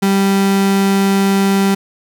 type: tone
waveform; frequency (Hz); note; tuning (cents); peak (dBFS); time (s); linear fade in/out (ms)
35% pulse; 196; G3; 0; -9; 0.02-1.75; 10
effects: none